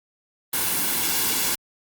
white noise with comb filter, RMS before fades -23 dBFS, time 0.53-1.55 s, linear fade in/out 5 ms, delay 1.6 ms, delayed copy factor -0.55, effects Opus 32 kbps

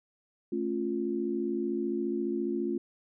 sine chord, A augmented, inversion none, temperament equal with one note detuned, 220 / 274.3 / 349.2 Hz, A3 / C#4 / E#4, 0 / -18 / 0 cents, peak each -34 / -34 / -31 dBFS, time 0.52-2.78 s, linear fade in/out 5 ms, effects none

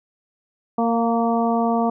harmonic tone with a mistuned harmonic, 230.6 Hz, A#3, 19 cents flat, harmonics 1 / 2 / 3 / 4 / 5, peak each -20 / -25 / -22 / -27 / -29 dBFS, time 0.78-1.9 s, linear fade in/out 5 ms, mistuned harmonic 3, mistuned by +17 cents, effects none

